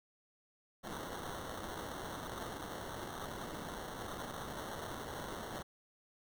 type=noise with sample-and-hold; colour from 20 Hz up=blue; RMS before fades=-44 dBFS; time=0.83-5.63 s; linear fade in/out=20 ms; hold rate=2450 Hz; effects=none